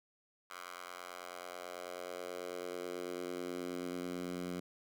10% pulse tone with high-pass filter sweep, 89.2 Hz, F2, 37 cents sharp, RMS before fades -43 dBFS, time 0.5-4.6 s, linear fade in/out 5 ms, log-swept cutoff 1100 to 190 Hz, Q 1.9, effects none

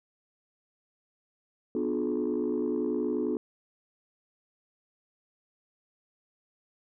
sine chord, B diminished seventh, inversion none, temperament just, 246.9 / 296.3 / 355.6 / 426.7 Hz, B3 / D4 / F4 / Ab4, 0 / +15 / +31 / +47 cents, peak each -31 dBFS, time 1.75-3.37 s, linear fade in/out 2 ms, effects tanh soft clip ceiling -21 dBFS

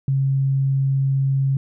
sine tone, 135.8 Hz, C#3, 35 cents flat, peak -16 dBFS, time 0.08-1.57 s, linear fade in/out 2 ms, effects none

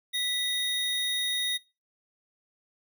square tone pair together, 1975.5 / 3733 Hz, B6 / A#7, 0 / +2 cents, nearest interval major seventh, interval 1102 cents, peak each -36 / -28 dBFS, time 0.13-1.58 s, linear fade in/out 20 ms, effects noise-tail reverb RT60 0.3 s tail -23 dB re dry

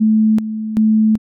sine tone with tremolo, 217.6 Hz, A3, 19 cents flat, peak -9 dBFS, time 0-1.18 s, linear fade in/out 20 ms, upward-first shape square, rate 1.3 Hz, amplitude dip 70%, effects none

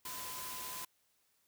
sine tone in noise, 1015 Hz, B5, 47 cents sharp, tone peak -48 dBFS, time 0.05-0.85 s, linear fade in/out 5 ms, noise white, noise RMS -44 dBFS, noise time 0.05-0.85 s, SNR -7 dB, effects white hiss -75 dBFS RMS until 1.47 s

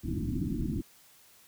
white low-pass noise, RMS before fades -32 dBFS, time 0.03-0.82 s, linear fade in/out 20 ms, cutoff 330 Hz, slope 96 dB/octave, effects white hiss -59 dBFS RMS until 1.47 s

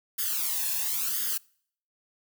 blue noise with flanger, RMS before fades -29 dBFS, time 0.18-1.38 s, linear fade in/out 10 ms, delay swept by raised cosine 0.6 to 1.17 ms, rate 0.96 Hz, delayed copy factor +1, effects noise-tail reverb RT60 0.6 s tail -26 dB re dry

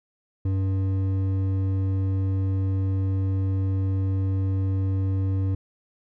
sine tone with hard clipping, 95.9 Hz, G2, 37 cents flat, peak -23 dBFS, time 0.45-5.55 s, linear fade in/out 5 ms, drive 8 dB, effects none

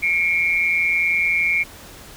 sine tone pair together, 2179 / 2349 Hz, C#7 / D7, -30 / 0 cents, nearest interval minor second, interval 130 cents, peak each -19 dBFS, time 0.02-1.64 s, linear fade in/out 20 ms, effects pink hiss -41 dBFS RMS until 2.16 s

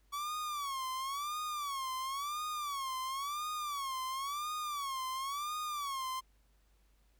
45% pulse tone with vibrato, 1130 Hz, C#6, 33 cents sharp, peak -36 dBFS, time 0.12-6.21 s, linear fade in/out 20 ms, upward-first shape sine, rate 0.96 Hz, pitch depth 150 cents each way, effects added 50 Hz sine -66 dBFS peak until 7.19 s + pink hiss -75 dBFS RMS until 7.19 s

